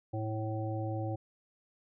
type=harmonic tone; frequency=109.4 Hz; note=A2; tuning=9 cents flat; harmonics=1 / 3 / 5 / 7; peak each=-34 / -39 / -41 / -42 dBFS; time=0.13-1.16 s; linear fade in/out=10 ms; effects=none